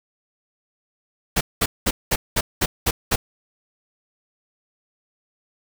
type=noise bursts; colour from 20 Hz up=pink; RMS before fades=-19 dBFS; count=8; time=1.36-3.16 s; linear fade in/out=10 ms; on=50 ms; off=200 ms; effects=none